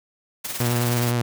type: noise with tremolo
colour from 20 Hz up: white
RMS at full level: -28 dBFS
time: 0.44-1.12 s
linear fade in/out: 10 ms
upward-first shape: sine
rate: 19 Hz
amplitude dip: 55%
type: tone with vibrato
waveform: sawtooth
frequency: 120 Hz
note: B2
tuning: 49 cents flat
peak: -16 dBFS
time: 0.6-1.22 s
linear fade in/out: 5 ms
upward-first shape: square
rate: 9.7 Hz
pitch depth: 16 cents each way
effects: none